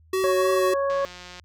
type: tone with vibrato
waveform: square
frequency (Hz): 375.6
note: F#4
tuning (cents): +26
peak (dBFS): -22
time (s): 0.13-0.74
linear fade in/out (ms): 5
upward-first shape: triangle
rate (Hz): 3.3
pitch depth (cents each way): 20
type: harmonic tone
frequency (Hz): 554.4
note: C#5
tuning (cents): 0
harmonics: 1 / 2 / 3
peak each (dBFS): -22 / -28 / -37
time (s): 0.24-1.05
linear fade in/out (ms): 0
type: click train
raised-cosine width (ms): 0.2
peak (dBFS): -24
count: 90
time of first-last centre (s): 0.9-1.397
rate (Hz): 179
effects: added 80 Hz sine -52 dBFS peak until 1.44 s